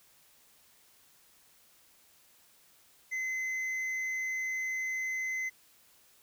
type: tone with hard clipping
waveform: triangle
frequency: 2048 Hz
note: C7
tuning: 38 cents flat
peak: -33 dBFS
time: 3.11-5.5 s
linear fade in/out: 20 ms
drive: 8 dB
effects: white hiss -63 dBFS RMS until 6.22 s